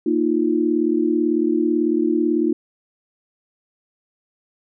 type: chord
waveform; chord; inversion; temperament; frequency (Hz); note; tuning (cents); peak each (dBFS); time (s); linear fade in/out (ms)
sine; Bb suspended fourth; none; equal; 233.1 / 311.1 / 349.2; Bb3 / Eb4 / F4; 0 / 0 / 0; -23 / -19 / -20; 0.06-2.53; 5
effects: none